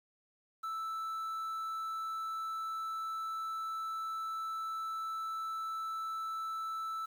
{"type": "tone", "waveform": "triangle", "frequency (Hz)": 1318.5, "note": "E6", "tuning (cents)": 0, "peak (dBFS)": -34, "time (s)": [0.63, 7.06], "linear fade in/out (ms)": 10, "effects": ["10-bit"]}